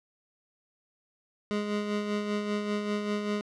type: tone with tremolo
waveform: 25% pulse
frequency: 207.7 Hz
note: G#3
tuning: in tune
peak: -23 dBFS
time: 1.51-3.41 s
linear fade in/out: 0 ms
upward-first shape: sine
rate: 5.1 Hz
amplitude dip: 45%
effects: low-pass 5000 Hz 12 dB/octave